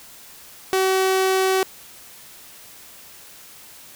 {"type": "tone", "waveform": "sawtooth", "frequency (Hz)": 379.2, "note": "F#4", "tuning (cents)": 43, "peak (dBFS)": -13, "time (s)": [0.73, 1.63], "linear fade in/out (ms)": 0, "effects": ["white hiss -44 dBFS RMS until 3.95 s"]}